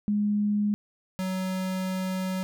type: tone pair in turn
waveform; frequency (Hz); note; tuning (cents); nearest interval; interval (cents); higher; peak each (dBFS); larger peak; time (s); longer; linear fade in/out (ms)
sine / square; 207.4 / 187.01; G#3 / F#3; -2 / +19; major second; 179; first; -22 / -28; first; 0.08-0.74 / 1.19-2.43; second; 0
effects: none